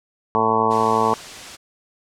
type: harmonic tone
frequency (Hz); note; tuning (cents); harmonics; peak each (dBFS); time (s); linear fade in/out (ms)
111.3; A2; +20; 1 / 2 / 3 / 4 / 5 / 6 / 7 / 8 / 9 / 10; -32 / -26 / -31 / -22 / -30 / -27 / -27 / -21 / -23 / -22; 0.35-1.14; 0
type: noise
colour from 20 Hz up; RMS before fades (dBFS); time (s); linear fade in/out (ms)
white; -35; 0.7-1.57; 20
effects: low-pass 7000 Hz 12 dB/octave